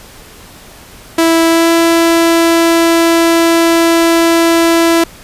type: tone with pitch glide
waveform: sawtooth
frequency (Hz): 329.6 to 333.4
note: E4 to E4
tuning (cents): 0 to +20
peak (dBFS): -3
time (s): 1.18-5.04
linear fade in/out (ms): 5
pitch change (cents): +20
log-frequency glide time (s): 1.47-1.7
effects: pink hiss -36 dBFS RMS until 5.23 s + resampled to 32000 Hz